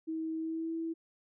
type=tone with pitch glide; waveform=sine; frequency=320.7 to 327.8 Hz; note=E4 to E4; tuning=-48 to -10 cents; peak=-33 dBFS; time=0.07-0.94 s; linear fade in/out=20 ms; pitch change=+38 cents; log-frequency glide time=0.37-0.73 s; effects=none